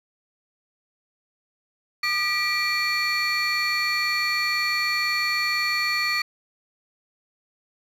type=tone cluster; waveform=triangle; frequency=1212 / 1944 / 2358 / 4422 Hz; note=D#6 / B6 / D7 / C#8; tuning=-46 / -28 / +6 / -5 cents; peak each=-27 / -24 / -24 / -25 dBFS; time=2.03-6.22 s; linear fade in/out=5 ms; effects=tanh soft clip ceiling -14 dBFS